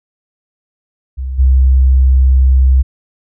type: tone with level steps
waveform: sine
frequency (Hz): 65.3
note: C2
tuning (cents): -3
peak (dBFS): -17 / -5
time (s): 1.17-2.83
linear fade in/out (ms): 20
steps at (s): 1.38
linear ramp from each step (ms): 20
effects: none